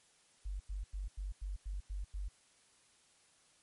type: tone bursts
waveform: sine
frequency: 48.27 Hz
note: G1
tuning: 26 cents flat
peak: -37 dBFS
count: 8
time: 0.45-2.287 s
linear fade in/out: 10 ms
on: 150 ms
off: 91 ms
effects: white hiss -68 dBFS RMS until 3.62 s + MP3 48 kbps